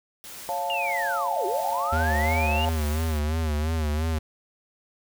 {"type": "noise with tremolo", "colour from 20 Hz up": "white", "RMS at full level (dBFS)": -40, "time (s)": [0.24, 3.19], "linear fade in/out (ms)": 0, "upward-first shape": "sine", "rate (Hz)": 1.6, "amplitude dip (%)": 40}
{"type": "chord", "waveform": "sine", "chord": "Db augmented", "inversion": "none", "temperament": "equal", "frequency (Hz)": [554.4, 698.5, 880], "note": ["Db5", "F5", "A5"], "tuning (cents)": [0, 0, 0], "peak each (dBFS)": [-33, -29, -29], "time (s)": [0.49, 2.69], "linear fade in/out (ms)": 0}
{"type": "linear two-way sweep", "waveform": "sine", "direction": "down then up", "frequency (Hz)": [2876, 349.2, 2876], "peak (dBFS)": -27, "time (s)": [0.7, 2.65], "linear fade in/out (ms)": 0, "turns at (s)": 1.46}
{"type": "tone with vibrato", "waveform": "square", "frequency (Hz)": 77.78, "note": "D#2", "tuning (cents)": 0, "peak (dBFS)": -24, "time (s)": [1.92, 4.19], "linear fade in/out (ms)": 10, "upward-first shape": "sine", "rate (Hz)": 2.9, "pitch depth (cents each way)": 84}
{"effects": []}